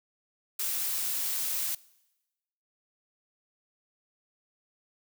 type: noise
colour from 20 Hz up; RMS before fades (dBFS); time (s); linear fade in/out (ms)
blue; -31; 0.59-1.75; 5
effects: noise-tail reverb RT60 1.0 s tail -22 dB re dry